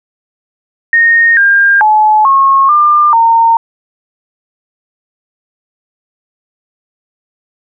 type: tone with pitch steps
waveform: sine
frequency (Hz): 1850 / 1604 / 857 / 1088 / 1197 / 916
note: A#6 / G6 / A5 / C#6 / D6 / A#5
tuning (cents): -14 / +39 / -46 / -33 / +33 / -31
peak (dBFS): -4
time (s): 0.93-3.57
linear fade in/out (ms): 2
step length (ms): 440
effects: none